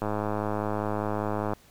click train, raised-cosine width 1 ms, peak -15 dBFS, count 160, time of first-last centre 0.02-1.534 s, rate 105 Hz, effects pink hiss -57 dBFS RMS until 1.7 s

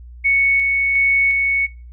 sine tone with tremolo, 2217 Hz, C#7, in tune, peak -12 dBFS, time 0.24-1.67 s, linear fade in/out 20 ms, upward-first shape square, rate 1.4 Hz, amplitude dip 25%, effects noise-tail reverb RT60 0.4 s tail -24 dB re dry + added 60 Hz sine -35 dBFS peak until 1.92 s

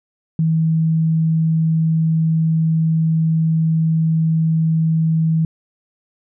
sine tone, 161 Hz, E3, 41 cents flat, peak -13 dBFS, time 0.39-5.45 s, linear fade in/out 2 ms, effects none

